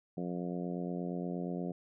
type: harmonic tone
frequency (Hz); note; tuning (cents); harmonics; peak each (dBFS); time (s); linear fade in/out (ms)
88.5; F2; +23; 2 / 3 / 4 / 5 / 6 / 7 / 8; -37 / -41 / -43 / -45 / -47 / -48 / -49; 0.17-1.72; 5
effects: none